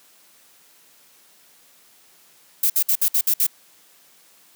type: noise bursts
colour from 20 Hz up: violet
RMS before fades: -18 dBFS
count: 7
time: 2.63-3.467 s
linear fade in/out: 5 ms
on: 69 ms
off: 59 ms
effects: white hiss -54 dBFS RMS until 4.55 s + high-pass 150 Hz 12 dB/octave